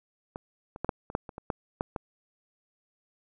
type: clicks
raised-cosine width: 1 ms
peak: -22 / -27 / -16 / -12 / -27 / -11 / -26 / -25 / -14 / -14 / -18 dBFS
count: 11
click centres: 0.359 / 0.761 / 0.846 / 0.892 / 1.101 / 1.151 / 1.292 / 1.381 / 1.502 / 1.809 / 1.962 s
effects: none